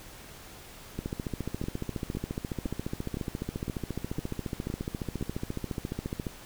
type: two click trains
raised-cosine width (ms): 3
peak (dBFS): -19 / -20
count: 77 / 8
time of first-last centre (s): 0.99-6.268 / 1.64-5.211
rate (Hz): 14.4 / 1.96
effects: pink hiss -48 dBFS RMS until 6.45 s